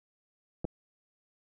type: clicks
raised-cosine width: 2 ms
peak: -21 dBFS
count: 2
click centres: 0.645 / 0.651 s
effects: none